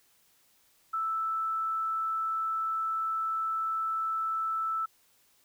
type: tone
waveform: sine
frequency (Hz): 1318.5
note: E6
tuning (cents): 0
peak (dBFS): -28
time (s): 0.93-4.86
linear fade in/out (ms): 10
effects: white hiss -66 dBFS RMS until 5.44 s